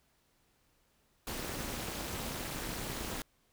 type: noise with amplitude modulation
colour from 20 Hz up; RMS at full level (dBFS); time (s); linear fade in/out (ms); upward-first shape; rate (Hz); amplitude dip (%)
pink; -35; 1.27-3.22; 2; sine; 283; 100
effects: pink hiss -72 dBFS RMS until 3.52 s